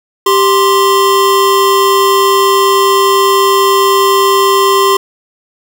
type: tone pair together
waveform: square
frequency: 392 / 1046.5 Hz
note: G4 / C6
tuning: 0 / 0 cents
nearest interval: octave + perfect fourth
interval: 1700 cents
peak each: -10 dBFS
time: 0.26-4.97 s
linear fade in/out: 5 ms
effects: none